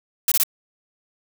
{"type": "noise bursts", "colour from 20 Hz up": "blue", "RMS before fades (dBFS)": -18, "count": 3, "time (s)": [0.28, 0.435], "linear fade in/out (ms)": 2, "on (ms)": 37, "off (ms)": 22, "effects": []}